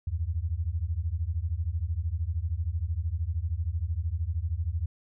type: beating tone pair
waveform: sine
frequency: 76.6 / 89.6 Hz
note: D#2 / F2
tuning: -27 / +45 cents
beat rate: 13 Hz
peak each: -30 dBFS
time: 0.07-4.86 s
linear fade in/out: 5 ms
effects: none